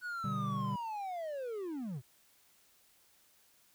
triangle linear sweep, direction down, 1487 to 110.4 Hz, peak -35 dBFS, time 0.01-2.02 s, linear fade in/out 50 ms
triangle chord, G major, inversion first, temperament just, 122.5 / 147 / 196 Hz, B2 / D3 / G3, -14 / +2 / 0 cents, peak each -37 / -37 / -35 dBFS, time 0.24-0.76 s, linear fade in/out 5 ms
effects tanh soft clip ceiling -22 dBFS + white hiss -67 dBFS RMS until 3.74 s

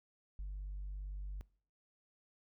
sine tone, 48.83 Hz, G1, 6 cents flat, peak -38 dBFS, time 0.39-1.41 s, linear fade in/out 0 ms, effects noise-tail reverb RT60 0.5 s tail -24 dB re dry + tanh soft clip ceiling -38 dBFS

